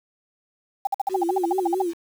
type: tone bursts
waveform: sine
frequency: 793 Hz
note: G5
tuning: 20 cents sharp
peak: -18 dBFS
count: 14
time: 0.85-1.82 s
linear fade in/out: 5 ms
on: 21 ms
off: 52 ms
type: tone with vibrato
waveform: sine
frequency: 357.6 Hz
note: F4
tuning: 41 cents sharp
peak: -22 dBFS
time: 1.09-1.94 s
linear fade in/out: 50 ms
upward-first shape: sine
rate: 4.6 Hz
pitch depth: 110 cents each way
effects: 7-bit